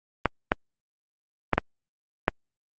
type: clicks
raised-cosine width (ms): 0.5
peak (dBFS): -4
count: 5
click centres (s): 0.257 / 0.519 / 1.533 / 1.58 / 2.281
effects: Opus 32 kbps